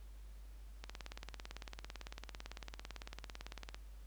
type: click train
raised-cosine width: 0.2 ms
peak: -28 dBFS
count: 53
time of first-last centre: 0.84-3.745 s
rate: 17.9 Hz
effects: added 50 Hz sine -50 dBFS peak until 4.06 s + pink hiss -68 dBFS RMS until 4.06 s